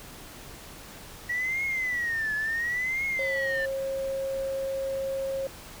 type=tone with vibrato; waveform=sine; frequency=1926 Hz; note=B6; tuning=44 cents flat; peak=-25 dBFS; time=1.29-3.66 s; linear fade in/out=10 ms; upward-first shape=triangle; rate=0.71 Hz; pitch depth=210 cents each way
type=tone; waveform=sine; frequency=540 Hz; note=C#5; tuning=45 cents flat; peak=-27 dBFS; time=3.19-5.47 s; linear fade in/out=2 ms
effects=tanh soft clip ceiling -22 dBFS + pink hiss -45 dBFS RMS until 5.8 s